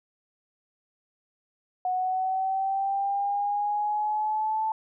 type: linear sweep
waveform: sine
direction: up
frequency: 733 to 880 Hz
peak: -24 dBFS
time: 1.85-4.72 s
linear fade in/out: 2 ms
effects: none